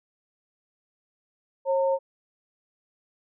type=tone pair together; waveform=sine; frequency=541 / 912 Hz; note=C#5 / A#5; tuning=-42 / -38 cents; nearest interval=major sixth; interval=904 cents; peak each=-21 / -29 dBFS; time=1.65-1.99 s; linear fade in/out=50 ms; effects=none